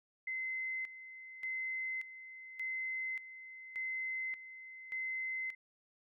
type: tone with tremolo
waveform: sine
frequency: 2057 Hz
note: C7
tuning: 30 cents flat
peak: -36 dBFS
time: 0.27-5.55 s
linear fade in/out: 5 ms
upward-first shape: square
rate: 0.86 Hz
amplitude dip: 75%
effects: none